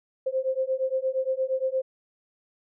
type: beating tone pair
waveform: sine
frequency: 520 / 528.6 Hz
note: C5 / C5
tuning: -11 / +18 cents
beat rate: 8.6 Hz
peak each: -27 dBFS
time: 0.26-1.82 s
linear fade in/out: 10 ms
effects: none